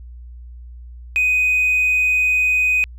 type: tone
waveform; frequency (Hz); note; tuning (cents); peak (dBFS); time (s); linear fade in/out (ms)
triangle; 2500; D#7; +8; -11; 1.16-2.84; 0
effects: tanh soft clip ceiling -10 dBFS + added 60 Hz sine -34 dBFS peak until 2.98 s